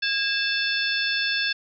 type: harmonic tone with a mistuned harmonic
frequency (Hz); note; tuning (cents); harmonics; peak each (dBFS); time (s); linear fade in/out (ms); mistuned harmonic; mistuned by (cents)
880; A5; 0; 2 / 3 / 4 / 5 / 6; -26 / -28 / -29 / -30 / -31; 0.02-1.53; 10; 2; -130
effects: none